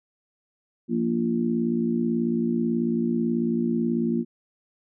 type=harmonic tone with a mistuned harmonic; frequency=58.27 Hz; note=A#1; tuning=in tune; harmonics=3 / 4 / 5 / 6; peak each=-30 / -23 / -35 / -28 dBFS; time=0.88-4.25 s; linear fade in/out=50 ms; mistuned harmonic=6; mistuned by=-18 cents; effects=none